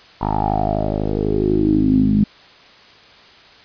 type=tone with low-pass filter sweep; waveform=10% pulse; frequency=52.1 Hz; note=G#1; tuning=6 cents sharp; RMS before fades=-17 dBFS; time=0.21-2.24 s; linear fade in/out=5 ms; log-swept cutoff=980 to 210 Hz; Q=8; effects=white hiss -45 dBFS RMS until 3.64 s + resampled to 11025 Hz